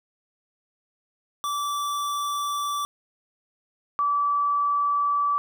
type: tone pair in turn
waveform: square / sine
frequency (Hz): 1161 / 1154.3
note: D6 / D6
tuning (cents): -20 / -30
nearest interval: unison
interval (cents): 10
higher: first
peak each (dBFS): -26 / -20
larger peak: second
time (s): 1.44-2.85 / 3.99-5.38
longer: first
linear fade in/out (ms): 0
effects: none